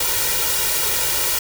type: noise with comb filter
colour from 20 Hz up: white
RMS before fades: -20 dBFS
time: 0-1.39 s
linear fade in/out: 5 ms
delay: 2.1 ms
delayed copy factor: +0.8
effects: none